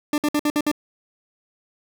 40% pulse tone bursts, 296.7 Hz, D4, 18 cents sharp, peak -17 dBFS, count 6, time 0.13-0.715 s, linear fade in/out 2 ms, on 50 ms, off 57 ms, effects none

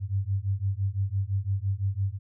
sine beating tone pair, 95.2 / 101.1 Hz, F#2 / G#2, +50 / -46 cents, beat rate 5.9 Hz, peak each -28 dBFS, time 0-2.19 s, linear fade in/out 50 ms, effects none

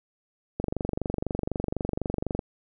click train, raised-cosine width 2 ms, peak -14 dBFS, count 44, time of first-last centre 0.6-2.392 s, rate 24 Hz, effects none

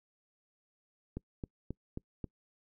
click train, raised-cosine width 3 ms, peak -25 dBFS, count 5, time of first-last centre 1.17-2.242 s, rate 3.73 Hz, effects noise-tail reverb RT60 0.1 s tail -26 dB re dry

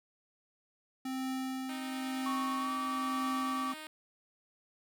square tone with tremolo, 261.6 Hz, C4, in tune, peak -34 dBFS, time 1.05-3.74 s, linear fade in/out 5 ms, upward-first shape triangle, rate 1 Hz, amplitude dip 45%
5% pulse tone, 310 Hz, D#4, 6 cents flat, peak -32 dBFS, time 1.69-3.87 s, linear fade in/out 2 ms
sine tone with pitch glide, 1108.7 to 1150.5 Hz, C#6 to D6, 0 to -36 cents, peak -34 dBFS, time 2.26-3.72 s, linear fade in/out 2 ms, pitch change +64 cents, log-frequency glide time 2.58-2.71 s
effects none

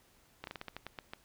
slowing click train, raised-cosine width 0.3 ms, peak -25 dBFS, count 10, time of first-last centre 0.44-1.135 s, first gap 32 ms, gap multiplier 1.21, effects pink hiss -66 dBFS RMS until 1.24 s

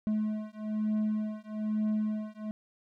triangle beating tone pair, 213.8 / 214.9 Hz, A3 / A3, -49 / -41 cents, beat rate 1.1 Hz, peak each -30 dBFS, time 0.07-2.51 s, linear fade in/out 0 ms, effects none

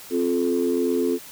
sine tone cluster, 263 / 351.2 / 433.3 Hz, C4 / F4 / A4, +9 / +10 / -27 cents, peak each -23 dBFS, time 0.1-1.19 s, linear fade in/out 50 ms, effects tanh soft clip ceiling -12 dBFS + white hiss -42 dBFS RMS until 1.31 s

